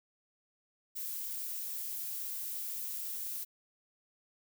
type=noise with amplitude modulation; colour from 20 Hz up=violet; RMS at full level=-38 dBFS; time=0.95-3.45 s; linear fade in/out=20 ms; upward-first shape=sine; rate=249 Hz; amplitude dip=25%; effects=none